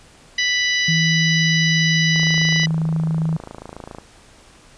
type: harmonic tone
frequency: 987.8 Hz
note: B5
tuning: in tune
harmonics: 2 / 3 / 4 / 5 / 6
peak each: -19 / -23 / -25 / -27 / -29 dBFS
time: 0.38-2.66 s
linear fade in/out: 5 ms
type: tone with pitch glide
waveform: sine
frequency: 161.8 to 160.4 Hz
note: E3 to E3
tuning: -32 to -47 cents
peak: -17 dBFS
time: 0.88-3.37 s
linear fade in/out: 5 ms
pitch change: -15 cents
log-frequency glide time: 1.12-2.42 s
type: click train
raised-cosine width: 1 ms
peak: -19 dBFS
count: 51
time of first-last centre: 2.16-3.985 s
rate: 27.4 Hz
effects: pink hiss -48 dBFS RMS until 4.77 s + resampled to 22050 Hz